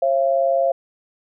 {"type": "tone pair together", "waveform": "sine", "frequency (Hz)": [539.7, 680], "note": ["C#5", "F5"], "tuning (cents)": [-46, -46], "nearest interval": "major third", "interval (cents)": 400, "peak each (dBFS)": -18, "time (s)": [0.02, 0.72], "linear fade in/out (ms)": 5, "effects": []}